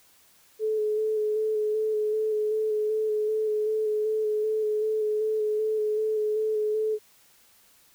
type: tone with vibrato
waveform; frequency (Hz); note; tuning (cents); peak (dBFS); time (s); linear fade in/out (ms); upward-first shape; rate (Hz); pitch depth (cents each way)
sine; 430; A4; -40; -23; 0.59-6.99; 50; square; 2.6; 17
effects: white hiss -59 dBFS RMS until 7.94 s